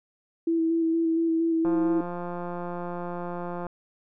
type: tone with vibrato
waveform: sine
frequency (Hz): 328.6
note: E4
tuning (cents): -5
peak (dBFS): -21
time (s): 0.47-2.01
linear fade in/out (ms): 5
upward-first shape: square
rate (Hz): 4.3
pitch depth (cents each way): 15
type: click train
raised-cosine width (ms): 1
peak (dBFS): -21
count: 354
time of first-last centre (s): 1.65-3.667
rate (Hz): 175
effects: none